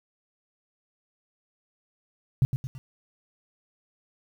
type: tone with echo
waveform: sine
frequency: 130.81 Hz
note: C3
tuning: in tune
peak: -16 dBFS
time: 2.42-2.45 s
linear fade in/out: 0 ms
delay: 110 ms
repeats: 3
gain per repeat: -7 dB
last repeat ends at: 2.78 s
effects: 9-bit